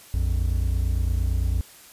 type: tone pair together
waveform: triangle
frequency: 58.47 / 87.31 Hz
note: A#1 / F2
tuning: +6 / 0 cents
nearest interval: perfect fifth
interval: 694 cents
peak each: -20 / -23 dBFS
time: 0.14-1.61 s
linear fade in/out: 0 ms
effects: white hiss -48 dBFS RMS until 1.92 s + resampled to 32000 Hz